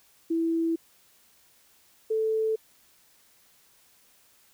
sine tone pair in turn, 329.6 / 440 Hz, E4 / A4, 0 / 0 cents, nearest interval perfect fourth, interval 500 cents, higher second, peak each -23 dBFS, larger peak neither, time 0.3-0.76 / 2.1-2.56 s, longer neither, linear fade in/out 10 ms, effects white hiss -61 dBFS RMS until 4.53 s

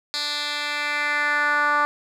10% pulse tone with band-pass filter sweep, 293.7 Hz, D4, in tune, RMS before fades -23 dBFS, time 0.14-1.85 s, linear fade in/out 0 ms, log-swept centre 4300 to 1200 Hz, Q 2.6, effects none

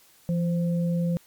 sine tone pair together, 170 / 520.4 Hz, F3 / C5, -46 / -9 cents, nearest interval octave + perfect fifth, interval 1937 cents, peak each -22 / -33 dBFS, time 0.29-1.17 s, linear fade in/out 0 ms, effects white hiss -57 dBFS RMS until 1.26 s + MP3 96 kbps

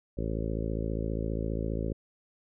harmonic tone, 54.9 Hz, A1, 3 cents flat, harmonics 1 / 2 / 3 / 4 / 5 / 6 / 7 / 8 / 9 / 10, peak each -33 / -36 / -38 / -39 / -40 / -41 / -41 / -42 / -43 / -43 dBFS, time 0.17-1.93 s, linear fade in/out 10 ms, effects none

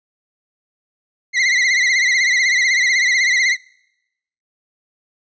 40% pulse tone with vibrato, 2036 Hz, C7, 48 cents flat, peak -12 dBFS, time 1.33-3.57 s, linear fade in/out 50 ms, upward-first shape triangle, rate 16 Hz, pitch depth 110 cents each way, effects noise-tail reverb RT60 0.9 s tail -26 dB re dry + resampled to 16000 Hz

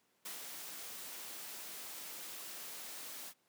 white noise with ADSR envelope, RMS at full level -44 dBFS, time 0.25-3.34 s, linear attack 8 ms, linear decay 130 ms, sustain -3 dB, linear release 66 ms, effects pink hiss -75 dBFS RMS until 3.48 s + high-pass 200 Hz 12 dB/octave

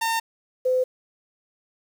sawtooth / sine tone pair in turn, 909 / 510.2 Hz, A#5 / C5, -44 / -44 cents, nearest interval minor seventh, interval 1000 cents, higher first, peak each -18 dBFS, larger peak neither, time 0.01-0.2 / 0.65-0.84 s, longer neither, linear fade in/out 10 ms, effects 8-bit

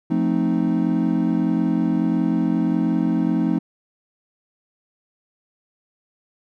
triangle chord, F dominant seventh, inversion none, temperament equal, 174.61 / 220 / 261.6 / 311.1 Hz, F3 / A3 / C4 / Eb4, 0 / 0 / 0 / 0 cents, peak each -21 dBFS, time 0.1-3.59 s, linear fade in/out 10 ms, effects none

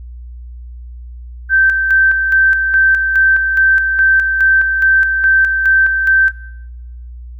sine tone with tremolo, 1556 Hz, G6, 13 cents flat, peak -7 dBFS, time 1.49-6.32 s, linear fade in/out 50 ms, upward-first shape square, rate 2.4 Hz, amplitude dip 45%, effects noise-tail reverb RT60 1.0 s tail -22 dB re dry + added 60 Hz sine -28 dBFS peak until 7.39 s

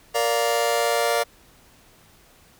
sawtooth chord, Bb major, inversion none, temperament just, 466.2 / 582.7 / 699.2 Hz, Bb4 / D5 / F5, 0 / -14 / +2 cents, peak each -20 / -20 / -20 dBFS, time 0.14-1.24 s, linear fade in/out 20 ms, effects pink hiss -54 dBFS RMS until 2.59 s

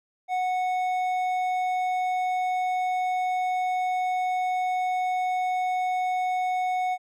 triangle tone with hard clipping, 736 Hz, F#5, 9 cents flat, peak -25 dBFS, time 0.28-6.98 s, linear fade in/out 50 ms, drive 10 dB, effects none

